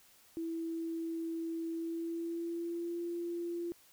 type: tone with pitch glide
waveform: sine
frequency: 329.6 to 343.4 Hz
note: E4 to F4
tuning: 0 to -29 cents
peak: -35 dBFS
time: 0.37-3.72 s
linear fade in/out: 0 ms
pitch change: +71 cents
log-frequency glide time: 1.7-3.01 s
effects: white hiss -63 dBFS RMS until 3.92 s